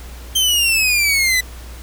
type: exponential sweep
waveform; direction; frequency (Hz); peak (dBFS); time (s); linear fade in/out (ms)
sawtooth; down; 3152 to 1980; -10; 0.35-1.41; 10
effects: added 60 Hz sine -32 dBFS peak until 1.82 s + pink hiss -40 dBFS RMS until 1.82 s